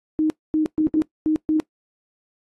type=tone bursts at uneven times; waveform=sine; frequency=311.1 Hz; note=D#4; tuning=in tune; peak=-16 dBFS; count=6; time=0.19-0.3 / 0.54-0.66 / 0.78-0.87 / 0.94-1.02 / 1.26-1.36 / 1.49-1.6 s; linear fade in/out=0 ms; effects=noise-tail reverb RT60 0.1 s tail -21 dB re dry + AAC 32 kbps